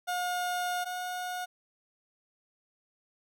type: tone pair in turn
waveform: 30% pulse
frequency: 717 / 724.5 Hz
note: F5 / F#5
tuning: +45 / -37 cents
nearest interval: unison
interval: 18 cents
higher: second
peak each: -27 / -31 dBFS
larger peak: first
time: 0.07-0.85 / 0.85-1.46 s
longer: first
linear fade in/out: 20 ms
effects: none